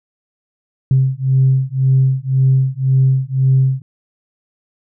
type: beating tone pair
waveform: sine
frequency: 131.5 / 133.4 Hz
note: C3 / C3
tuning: +9 / +34 cents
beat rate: 1.9 Hz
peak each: -13 dBFS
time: 0.91-3.82 s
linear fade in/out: 2 ms
effects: tanh soft clip ceiling -4 dBFS